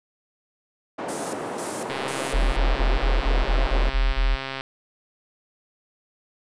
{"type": "band-pass noise", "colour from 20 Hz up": "white", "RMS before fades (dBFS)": -31, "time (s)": [0.98, 3.9], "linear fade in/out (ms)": 10, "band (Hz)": [240, 730], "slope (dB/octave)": 12}
{"type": "noise with tremolo", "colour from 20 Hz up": "violet", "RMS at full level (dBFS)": -29, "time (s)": [1.08, 2.57], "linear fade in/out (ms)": 10, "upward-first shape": "square", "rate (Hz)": 2, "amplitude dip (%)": 75}
{"type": "click train", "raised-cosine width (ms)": 0.3, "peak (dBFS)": -14, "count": 364, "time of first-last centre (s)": [1.9, 4.609], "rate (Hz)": 134}
{"type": "tone bursts", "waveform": "sine", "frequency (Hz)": 40.57, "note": "E1", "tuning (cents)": -27, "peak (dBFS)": -17, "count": 9, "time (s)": [2.33, 4.362], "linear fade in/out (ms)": 20, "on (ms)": 200, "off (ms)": 29}
{"effects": ["resampled to 22050 Hz"]}